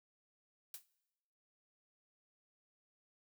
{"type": "noise with exponential decay", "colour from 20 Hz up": "blue", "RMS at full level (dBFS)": -43, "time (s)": [0.74, 0.86], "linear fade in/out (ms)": 2, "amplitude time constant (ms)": 24, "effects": ["noise-tail reverb RT60 1.0 s tail -21 dB re dry"]}